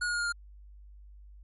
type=tone with pitch steps; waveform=square; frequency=1448 / 1437.2 / 1426.4 / 1415.7 / 1405.2 Hz; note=F#6 / F6 / F6 / F6 / F6; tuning=-38 / +49 / +36 / +23 / +10 cents; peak=-29 dBFS; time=0.01-0.325 s; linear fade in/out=10 ms; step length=63 ms; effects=added 50 Hz sine -48 dBFS peak until 1.43 s + MP3 48 kbps